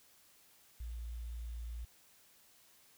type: tone with quantisation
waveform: sine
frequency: 57.9 Hz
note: A#1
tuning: 11 cents flat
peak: -40 dBFS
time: 0.8-1.85 s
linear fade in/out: 5 ms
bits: 11
effects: white hiss -65 dBFS RMS until 2.97 s